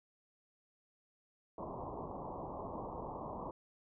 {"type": "low-pass noise", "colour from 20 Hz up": "white", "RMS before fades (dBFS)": -44, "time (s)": [1.58, 3.51], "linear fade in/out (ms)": 2, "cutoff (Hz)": 1100, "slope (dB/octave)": 96, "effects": []}